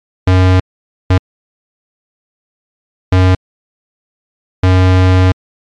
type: tone bursts at uneven times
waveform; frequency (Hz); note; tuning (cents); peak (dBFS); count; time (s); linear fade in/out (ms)
square; 92.5; F#2; 0; -6; 4; 0.27-0.6 / 1.1-1.18 / 3.12-3.35 / 4.63-5.32; 5
effects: low-pass 4000 Hz 12 dB/octave + MP3 96 kbps